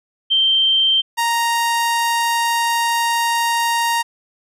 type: tone pair in turn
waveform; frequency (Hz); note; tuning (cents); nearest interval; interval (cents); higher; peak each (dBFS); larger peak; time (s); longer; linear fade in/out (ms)
sine / sawtooth; 3136 / 932.3; G7 / A#5; 0 / 0; octave + major sixth; 2100; first; -12; neither; 0.3-1.02 / 1.17-4.03; second; 20
effects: resampled to 32000 Hz